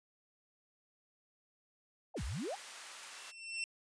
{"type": "exponential two-way sweep", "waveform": "sine", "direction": "down then up", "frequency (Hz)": [910, 51.91, 910], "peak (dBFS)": -37, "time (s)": [2.14, 2.56], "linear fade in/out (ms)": 20, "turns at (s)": 2.24}
{"type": "high-pass noise", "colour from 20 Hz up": "pink", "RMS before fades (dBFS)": -50, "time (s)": [2.16, 3.32], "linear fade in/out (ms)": 20, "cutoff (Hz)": 1100, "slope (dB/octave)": 12}
{"type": "tone with exponential growth", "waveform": "sawtooth", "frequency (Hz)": 2696, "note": "E7", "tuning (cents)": 38, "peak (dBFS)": -31, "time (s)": [2.95, 3.64], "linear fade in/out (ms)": 1, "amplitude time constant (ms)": 150}
{"effects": ["resampled to 22050 Hz"]}